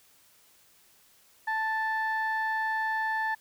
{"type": "tone pair together", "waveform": "sine", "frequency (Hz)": [880, 1760], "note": ["A5", "A6"], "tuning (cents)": [0, 0], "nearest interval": "octave", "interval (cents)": 1200, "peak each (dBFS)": -28, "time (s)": [1.47, 3.35], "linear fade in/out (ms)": 10, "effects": ["tanh soft clip ceiling -22 dBFS", "white hiss -61 dBFS RMS until 3.4 s"]}